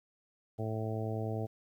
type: harmonic tone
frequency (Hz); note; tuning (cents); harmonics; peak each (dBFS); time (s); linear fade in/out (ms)
110; A2; 0; 1 / 2 / 3 / 4 / 5 / 6 / 7; -35 / -42 / -43 / -41 / -45 / -43 / -46; 0.58-1.47; 20
effects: 11-bit